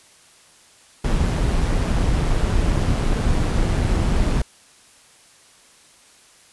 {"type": "noise with amplitude modulation", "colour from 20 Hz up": "brown", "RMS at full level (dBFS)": -17, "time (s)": [1.04, 4.42], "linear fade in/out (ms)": 5, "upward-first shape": "sine", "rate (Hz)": 177, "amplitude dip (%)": 40, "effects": ["white hiss -51 dBFS RMS until 6.52 s", "resampled to 24000 Hz"]}